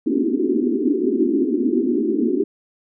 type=band-pass noise; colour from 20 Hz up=pink; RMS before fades=-19 dBFS; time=0.06-2.44 s; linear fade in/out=10 ms; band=230 to 400 Hz; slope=96 dB/octave; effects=none